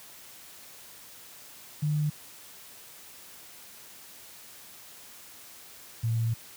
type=tone pair in turn; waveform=sine; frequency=150.2 / 114.22 Hz; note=D3 / A#2; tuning=+39 / -35 cents; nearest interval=perfect fourth; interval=474 cents; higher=first; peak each=-24 dBFS; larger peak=neither; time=1.82-2.1 / 6.03-6.34 s; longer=second; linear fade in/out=10 ms; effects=white hiss -49 dBFS RMS until 6.56 s + high-pass 60 Hz 12 dB/octave